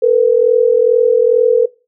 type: tone pair together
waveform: sine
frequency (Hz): 451.6 / 493.9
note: A4 / B4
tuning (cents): +45 / 0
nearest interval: major second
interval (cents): 155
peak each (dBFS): -10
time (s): 0.02-1.66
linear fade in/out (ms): 10
effects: noise-tail reverb RT60 0.3 s tail -21 dB re dry